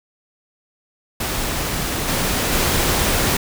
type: noise with level steps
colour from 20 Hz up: pink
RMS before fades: -23 / -20 / -18 dBFS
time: 1.2-3.37 s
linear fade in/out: 5 ms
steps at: 2.08 / 2.52 s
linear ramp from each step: 5 ms
effects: none